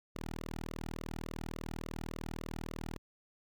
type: tone with flanger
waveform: sawtooth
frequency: 40 Hz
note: D#1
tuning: 49 cents sharp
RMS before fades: -43 dBFS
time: 0.15-2.98 s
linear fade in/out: 10 ms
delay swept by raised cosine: 1.2 to 1.88 ms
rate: 3.5 Hz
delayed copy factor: -0.85
effects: none